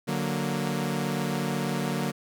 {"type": "chord", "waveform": "sawtooth", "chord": "D augmented", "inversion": "none", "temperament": "equal", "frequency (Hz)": [146.83, 185, 233.1], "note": ["D3", "F#3", "A#3"], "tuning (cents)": [0, 0, 0], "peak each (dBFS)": -27, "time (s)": [0.07, 2.12], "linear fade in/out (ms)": 20, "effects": []}